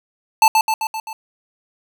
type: tone with echo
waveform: square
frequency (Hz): 880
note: A5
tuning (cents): 0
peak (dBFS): -8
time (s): 0.42-0.48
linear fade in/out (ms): 2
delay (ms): 130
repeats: 5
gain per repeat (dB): -4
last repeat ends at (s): 1.13
effects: none